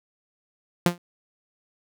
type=tone with exponential decay; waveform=sawtooth; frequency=174.61 Hz; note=F3; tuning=in tune; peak=-9 dBFS; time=0.86-0.98 s; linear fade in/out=2 ms; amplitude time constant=25 ms; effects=none